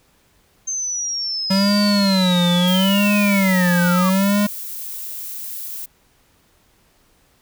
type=linear sweep; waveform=sine; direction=down; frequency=6320 to 1104 Hz; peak=-21 dBFS; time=0.67-4.1 s; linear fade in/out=10 ms
type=tone with vibrato; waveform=square; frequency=190 Hz; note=F#3; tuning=46 cents sharp; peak=-15 dBFS; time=1.5-4.47 s; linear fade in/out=10 ms; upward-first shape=sine; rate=0.76 Hz; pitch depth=140 cents each way
type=noise; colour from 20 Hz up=violet; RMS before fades=-30 dBFS; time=2.67-5.86 s; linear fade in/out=10 ms
effects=pink hiss -58 dBFS RMS until 7.41 s